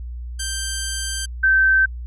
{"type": "tone pair in turn", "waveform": ["5% pulse", "sine"], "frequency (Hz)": [1569, 1549.2], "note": ["G6", "G6"], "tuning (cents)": [1, -21], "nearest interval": "unison", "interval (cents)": 22, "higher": "first", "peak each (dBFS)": -12, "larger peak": "neither", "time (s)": [[0.39, 1.26], [1.43, 1.86]], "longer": "first", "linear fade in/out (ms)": 10, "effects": ["added 60 Hz sine -28 dBFS peak until 2.06 s", "resampled to 24000 Hz"]}